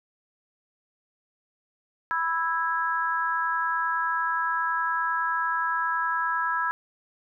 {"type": "harmonic tone", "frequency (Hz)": 329.6, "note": "E4", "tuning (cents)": 0, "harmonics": [3, 4, 5], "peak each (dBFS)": [-28, -28, -28], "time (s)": [2.11, 6.71], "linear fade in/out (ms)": 0, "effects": []}